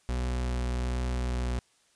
40% pulse tone with vibrato, 61.74 Hz, B1, in tune, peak -27 dBFS, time 0.09-1.59 s, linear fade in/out 0 ms, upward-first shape sine, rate 1.3 Hz, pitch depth 9 cents each way, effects white hiss -66 dBFS RMS until 1.95 s + resampled to 22050 Hz

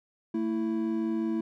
triangle tone pair together, 224 / 329.6 Hz, A3 / E4, +31 / 0 cents, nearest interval perfect fifth, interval 669 cents, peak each -28 / -27 dBFS, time 0.34-1.41 s, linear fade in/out 5 ms, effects none

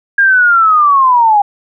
sine linear sweep, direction down, 1625 to 799 Hz, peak -5 dBFS, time 0.18-1.42 s, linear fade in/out 5 ms, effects none

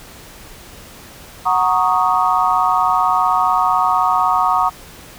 sine chord, D# minor seventh, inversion first, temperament equal, 740 / 932.3 / 1108.7 / 1244.5 Hz, F#5 / A#5 / C#6 / D#6, 0 / 0 / 0 / 0 cents, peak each -18 dBFS, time 1.45-4.7 s, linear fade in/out 20 ms, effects pink hiss -39 dBFS RMS until 5.18 s

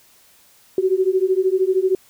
sine beating tone pair, 370 / 383 Hz, F#4 / G4, 0 / -40 cents, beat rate 13 Hz, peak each -18 dBFS, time 0.78-1.95 s, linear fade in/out 2 ms, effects white hiss -53 dBFS RMS until 2.09 s

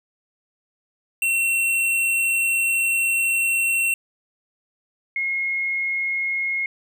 square / sine tone pair in turn, 2718 / 2157 Hz, F7 / C#7, -48 / -48 cents, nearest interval major third, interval 400 cents, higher first, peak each -19 / -21 dBFS, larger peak first, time 1.22-3.94 / 5.16-6.66 s, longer first, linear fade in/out 2 ms, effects none

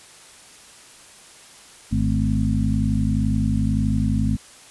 harmonic tone with a mistuned harmonic, 51.6 Hz, G#1, 10 cents flat, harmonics 1 / 2 / 3 / 4 / 5, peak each -24 / -23 / -26 / -23 / -26 dBFS, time 1.91-4.37 s, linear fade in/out 20 ms, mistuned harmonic 4, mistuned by +79 cents, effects white hiss -46 dBFS RMS until 4.7 s + resampled to 24000 Hz

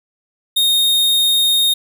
45% pulse tone, 3704 Hz, A#7, 12 cents flat, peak -12 dBFS, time 0.56-1.74 s, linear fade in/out 10 ms, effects none

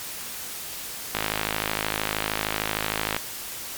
click train, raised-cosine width 0.3 ms, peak -7 dBFS, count 108, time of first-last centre 1.15-3.165 s, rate 53.1 Hz, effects white hiss -35 dBFS RMS until 3.77 s + MP3 96 kbps

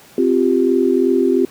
sine chord, C suspended fourth, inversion none, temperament equal, 261.6 / 349.2 / 392 Hz, C4 / F4 / G4, 0 / 0 / 0 cents, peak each -16 dBFS, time 0.18-1.45 s, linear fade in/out 2 ms, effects pink hiss -44 dBFS RMS until 1.5 s + high-pass 150 Hz 12 dB/octave

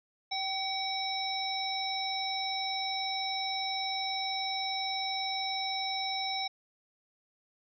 harmonic tone with a mistuned harmonic, 770 Hz, G5, 31 cents flat, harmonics 1 / 3 / 5 / 7, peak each -35 / -39 / -36 / -37 dBFS, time 0.31-6.48 s, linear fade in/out 10 ms, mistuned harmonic 3, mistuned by -33 cents, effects none

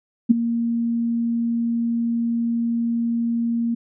sine tone with ADSR envelope, 233.1 Hz, A#3, in tune, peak -6 dBFS, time 0.29-3.75 s, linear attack 20 ms, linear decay 12 ms, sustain -13 dB, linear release 11 ms, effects none

